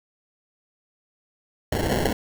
blue noise with sample-and-hold, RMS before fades -23 dBFS, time 1.72-2.13 s, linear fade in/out 5 ms, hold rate 1225 Hz, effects none

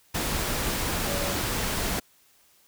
sine tone in noise, 569 Hz, C#5, 45 cents sharp, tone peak -33 dBFS, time 1.07-1.33 s, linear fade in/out 10 ms, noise pink, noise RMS -28 dBFS, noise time 0.14-2 s, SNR -8 dB, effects white hiss -61 dBFS RMS until 2.67 s

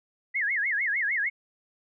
sine tone with vibrato, 1890 Hz, A#6, 23 cents sharp, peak -24 dBFS, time 0.34-1.3 s, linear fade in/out 20 ms, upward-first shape sine, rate 6.6 Hz, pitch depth 260 cents each way, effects none

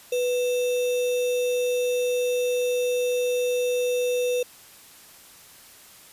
sine tone with sample-and-hold, 493.9 Hz, B4, in tune, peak -21 dBFS, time 0.12-4.43 s, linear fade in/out 5 ms, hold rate 3150 Hz, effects white hiss -49 dBFS RMS until 6.12 s + resampled to 32000 Hz

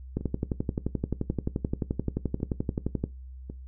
two click trains, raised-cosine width 3 ms, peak -24 / -14 dBFS, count 4 / 34, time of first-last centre 0.21-3.499 / 0.17-3.04 s, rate 0.912 / 11.5 Hz, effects noise-tail reverb RT60 0.2 s tail -18 dB re dry + added 64 Hz sine -40 dBFS peak until 3.67 s

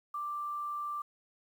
sine tone with quantisation, 1178 Hz, D6, 5 cents sharp, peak -34 dBFS, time 0.14-1.02 s, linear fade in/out 5 ms, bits 10, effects none

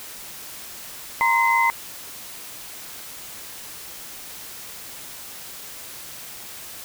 sine tone cluster, 936 / 1042 / 2049 Hz, A#5 / C6 / C7, +7 / -7 / -37 cents, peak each -19 / -23 / -20 dBFS, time 1.21-1.7 s, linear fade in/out 0 ms, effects white hiss -38 dBFS RMS until 6.84 s

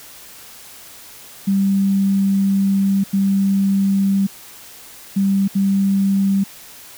sine tone bursts at uneven times, 196 Hz, G3, in tune, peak -13 dBFS, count 4, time 1.47-3.04 / 3.13-4.27 / 5.16-5.48 / 5.55-6.44 s, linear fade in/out 10 ms, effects white hiss -40 dBFS RMS until 6.97 s

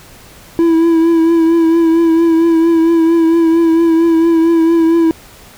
triangle tone with vibrato, 330.4 Hz, E4, 4 cents sharp, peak -5 dBFS, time 0.59-5.11 s, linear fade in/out 0 ms, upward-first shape triangle, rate 4.4 Hz, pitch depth 39 cents each way, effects pink hiss -39 dBFS RMS until 5.57 s

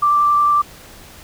sine tone with vibrato, 1174.7 Hz, D6, in tune, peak -11 dBFS, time 0.02-0.62 s, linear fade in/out 10 ms, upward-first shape sine, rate 11 Hz, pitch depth 8 cents each way, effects pink hiss -41 dBFS RMS until 1.23 s

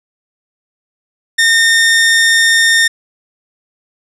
sawtooth tone, 1825 Hz, A#6, 37 cents flat, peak -4 dBFS, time 1.38-2.88 s, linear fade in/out 10 ms, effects resampled to 24000 Hz + 7-bit

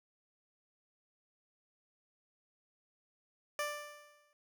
15% pulse tone with exponential decay, 590 Hz, D5, 8 cents sharp, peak -26 dBFS, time 3.59-4.33 s, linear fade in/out 1 ms, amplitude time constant 160 ms, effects none

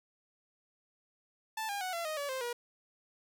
sawtooth tone with pitch steps, 880 / 807 / 740 / 678.6 / 622.3 / 570.6 / 523.3 / 479.8 Hz, A5 / G#5 / F#5 / F5 / D#5 / C#5 / C5 / A#4, 0 / -50 / 0 / -50 / 0 / +50 / 0 / +50 cents, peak -31 dBFS, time 1.57-2.53 s, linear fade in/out 5 ms, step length 120 ms, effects none

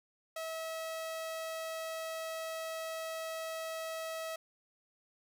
sawtooth tone, 646 Hz, E5, 35 cents flat, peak -34 dBFS, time 0.36-4.36 s, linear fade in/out 5 ms, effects none

